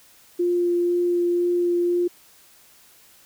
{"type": "tone with vibrato", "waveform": "sine", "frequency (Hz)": 350, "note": "F4", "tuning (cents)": 4, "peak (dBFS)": -18, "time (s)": [0.39, 2.08], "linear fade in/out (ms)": 10, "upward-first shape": "sine", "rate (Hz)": 2, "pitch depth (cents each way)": 8, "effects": ["white hiss -53 dBFS RMS until 3.25 s"]}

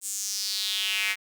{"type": "tone with high-pass filter sweep", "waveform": "square", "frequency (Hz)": 100, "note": "G2", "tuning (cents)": 35, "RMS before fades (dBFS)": -29, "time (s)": [0.01, 1.16], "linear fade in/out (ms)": 50, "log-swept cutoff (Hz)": [8200, 2100], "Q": 4, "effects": []}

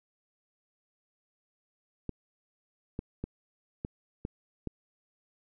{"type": "clicks", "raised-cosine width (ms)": 3, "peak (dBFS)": -21, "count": 6, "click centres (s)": [2.093, 2.991, 3.24, 3.849, 4.251, 4.673], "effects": []}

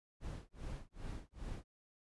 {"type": "noise with tremolo", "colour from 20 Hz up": "brown", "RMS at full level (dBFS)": -43, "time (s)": [0.2, 1.64], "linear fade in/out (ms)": 50, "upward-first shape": "sine", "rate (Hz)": 2.5, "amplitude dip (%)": 100, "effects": ["resampled to 24000 Hz"]}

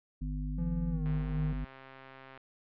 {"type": "harmonic tone", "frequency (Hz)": 50.3, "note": "G1", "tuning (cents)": 45, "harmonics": [1, 3, 5], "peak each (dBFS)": [-34, -39, -41], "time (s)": [0.21, 1.65], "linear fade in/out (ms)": 10}
{"type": "tone with pitch glide", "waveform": "triangle", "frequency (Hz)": [170, 154.1], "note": ["F3", "D#3"], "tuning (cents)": [-46, -16], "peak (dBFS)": -30, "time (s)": [0.58, 1.53], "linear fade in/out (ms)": 5, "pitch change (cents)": -170, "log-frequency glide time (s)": [0.9, 1.03]}
{"type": "click train", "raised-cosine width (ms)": 0.3, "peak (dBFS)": -32, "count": 176, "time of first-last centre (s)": [1.06, 2.376], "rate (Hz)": 133}
{"effects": ["low-pass 2000 Hz 12 dB/octave"]}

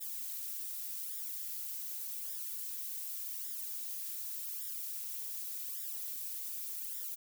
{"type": "noise with flanger", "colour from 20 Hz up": "violet", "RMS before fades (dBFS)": -41, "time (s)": [0, 7.16], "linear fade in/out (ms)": 20, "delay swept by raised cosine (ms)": [0.56, 4.36], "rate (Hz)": 0.86, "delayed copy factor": 0.85, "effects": []}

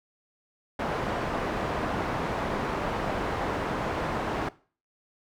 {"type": "low-pass noise", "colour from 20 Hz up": "white", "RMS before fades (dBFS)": -30, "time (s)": [0.79, 4.49], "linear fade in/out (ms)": 5, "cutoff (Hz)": 980, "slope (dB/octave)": 12, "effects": ["noise-tail reverb RT60 0.4 s tail -19 dB re dry"]}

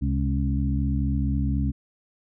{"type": "harmonic tone with a mistuned harmonic", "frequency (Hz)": 69.3, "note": "C#2", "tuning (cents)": 0, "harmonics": [1, 2, 3, 4], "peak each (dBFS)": [-24, -27, -29, -30], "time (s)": [0.01, 1.72], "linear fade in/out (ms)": 20, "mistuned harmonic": 2, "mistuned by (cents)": -65, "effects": []}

